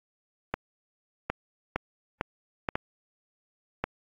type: clicks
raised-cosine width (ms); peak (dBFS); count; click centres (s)
0.5; -12; 7; 0.54 / 1.3 / 1.76 / 2.211 / 2.688 / 2.755 / 3.84
effects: AAC 64 kbps